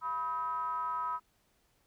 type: ring-modulated tone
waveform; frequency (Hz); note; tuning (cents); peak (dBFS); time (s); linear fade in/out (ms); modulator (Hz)
triangle; 144.8; D3; -24; -27; 0.01-1.2; 50; 1130
effects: pink hiss -72 dBFS RMS until 1.86 s